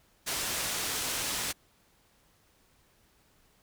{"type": "low-pass noise", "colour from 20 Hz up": "white", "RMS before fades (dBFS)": -33, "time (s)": [0.26, 1.53], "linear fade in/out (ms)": 20, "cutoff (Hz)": 9600, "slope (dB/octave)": 12, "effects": ["pink hiss -66 dBFS RMS until 3.62 s"]}